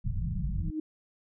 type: low-pass noise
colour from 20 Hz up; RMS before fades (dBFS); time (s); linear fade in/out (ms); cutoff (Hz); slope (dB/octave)
pink; -31; 0.04-0.71; 10; 200; 96
type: tone with exponential growth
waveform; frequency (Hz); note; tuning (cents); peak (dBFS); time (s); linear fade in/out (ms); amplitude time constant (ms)
sine; 311.1; D#4; 0; -27; 0.52-0.8; 5; 59
effects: none